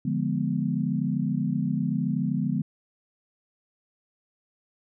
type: chord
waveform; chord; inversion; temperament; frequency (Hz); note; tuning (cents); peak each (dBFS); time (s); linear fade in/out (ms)
sine; D diminished seventh; none; equal; 146.83 / 174.61 / 207.7 / 246.9; D3 / F3 / Ab3 / Cb4; 0 / 0 / 0 / 0; -29; 0.05-2.62; 5
effects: none